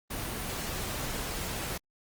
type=noise; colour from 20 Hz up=pink; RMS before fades=-35 dBFS; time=0.1-1.78 s; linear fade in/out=10 ms; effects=Opus 24 kbps